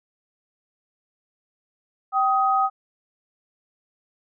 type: tone pair together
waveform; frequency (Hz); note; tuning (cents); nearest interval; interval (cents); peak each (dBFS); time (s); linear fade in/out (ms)
sine; 775.3 / 1255; G5 / D#6; -19 / +15; minor sixth; 834; -20; 2.12-2.7; 50
effects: none